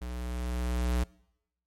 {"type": "tone with level ramp", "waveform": "square", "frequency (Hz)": 61, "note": "B1", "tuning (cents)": -21, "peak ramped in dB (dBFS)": [-36, -25], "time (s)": [0.01, 1.04], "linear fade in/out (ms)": 10, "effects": ["noise-tail reverb RT60 0.8 s tail -23 dB re dry", "MP3 64 kbps"]}